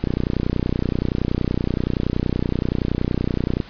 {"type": "click train", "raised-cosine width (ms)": 3, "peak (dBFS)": -7, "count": 110, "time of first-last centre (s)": [0.04, 3.602], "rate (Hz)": 30.6, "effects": ["pink hiss -42 dBFS RMS until 3.69 s", "resampled to 11025 Hz"]}